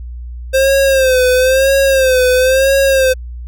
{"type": "tone with vibrato", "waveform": "square", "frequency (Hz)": 525, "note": "C5", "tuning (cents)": 6, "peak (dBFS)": -9, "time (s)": [0.53, 3.14], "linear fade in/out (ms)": 20, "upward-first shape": "sine", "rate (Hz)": 1, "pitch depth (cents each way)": 72, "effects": ["added 60 Hz sine -24 dBFS peak until 3.47 s"]}